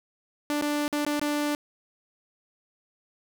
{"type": "tone with dropouts", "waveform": "sawtooth", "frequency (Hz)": 294.3, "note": "D4", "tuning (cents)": 4, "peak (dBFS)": -21, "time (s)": [0.5, 1.55], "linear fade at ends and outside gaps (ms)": 0, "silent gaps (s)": [[0.613, 0.622], [0.879, 0.927], [1.049, 1.065], [1.195, 1.215]], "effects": []}